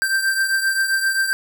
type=beating tone pair; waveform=square; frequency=1568 / 1575.6 Hz; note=G6 / G6; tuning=0 / +8 cents; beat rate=7.6 Hz; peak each=-19 / -25 dBFS; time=0.02-1.33 s; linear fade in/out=0 ms; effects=none